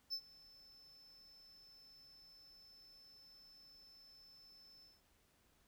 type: tone with ADSR envelope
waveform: triangle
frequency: 5274 Hz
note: E8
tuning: in tune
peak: -36 dBFS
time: 0.1-5.02 s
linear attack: 32 ms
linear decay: 70 ms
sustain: -23 dB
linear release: 190 ms
effects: pink hiss -74 dBFS RMS until 5.67 s